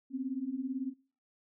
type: beating tone pair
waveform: sine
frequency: 250.9 / 268.9 Hz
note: B3 / C4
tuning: +28 / +47 cents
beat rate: 18 Hz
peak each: -38 / -35 dBFS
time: 0.1-0.94 s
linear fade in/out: 50 ms
effects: noise-tail reverb RT60 0.4 s tail -21 dB re dry